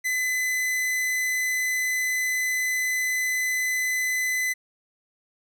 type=tone; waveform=45% pulse; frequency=2016 Hz; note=B6; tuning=35 cents sharp; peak=-23 dBFS; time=0.04-4.54 s; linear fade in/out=20 ms; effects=none